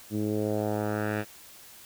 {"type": "tone with low-pass filter sweep", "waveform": "10% pulse", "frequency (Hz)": 105.8, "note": "G#2", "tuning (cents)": 33, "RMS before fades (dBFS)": -29, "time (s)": [0.1, 1.25], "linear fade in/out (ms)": 50, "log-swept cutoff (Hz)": [270, 2300], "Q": 1.8, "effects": ["white hiss -50 dBFS RMS until 1.85 s"]}